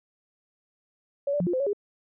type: tone with pitch steps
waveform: sine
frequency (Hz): 563 / 584 / 176 / 351.7 / 515 / 558 / 408.2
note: C#5 / D5 / F3 / F4 / C5 / C#5 / G#4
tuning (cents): +27 / -10 / +14 / +12 / -28 / +11 / -30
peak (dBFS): -23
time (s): 1.27-1.732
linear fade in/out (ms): 5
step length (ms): 66
effects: none